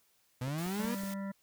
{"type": "linear sweep", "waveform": "35% pulse", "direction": "up", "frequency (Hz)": [120.9, 246.9], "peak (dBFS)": -32, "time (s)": [0.41, 0.95], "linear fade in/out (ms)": 5}
{"type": "click train", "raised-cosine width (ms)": 2, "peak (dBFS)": -35, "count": 4, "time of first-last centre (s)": [0.48, 1.036], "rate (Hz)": 5.4}
{"type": "noise", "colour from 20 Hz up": "white", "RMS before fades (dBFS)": -47, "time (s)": [0.58, 1.14], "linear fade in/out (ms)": 2}
{"type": "harmonic tone", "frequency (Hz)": 196.4, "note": "G3", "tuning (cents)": 4, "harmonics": [1, 3, 5, 7, 9, 10], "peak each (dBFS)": [-36, -46, -50, -53, -55, -56], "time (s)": [0.79, 1.32], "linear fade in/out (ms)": 10}
{"effects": ["white hiss -71 dBFS RMS until 1.42 s"]}